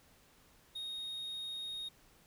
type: tone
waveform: triangle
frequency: 3729 Hz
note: A#7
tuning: in tune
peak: -38 dBFS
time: 0.75-1.89 s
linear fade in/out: 10 ms
effects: pink hiss -65 dBFS RMS until 2.26 s